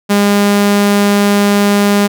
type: tone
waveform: sawtooth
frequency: 203.2 Hz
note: G#3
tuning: 38 cents flat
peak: -4 dBFS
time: 0.09-2.08 s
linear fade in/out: 20 ms
effects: none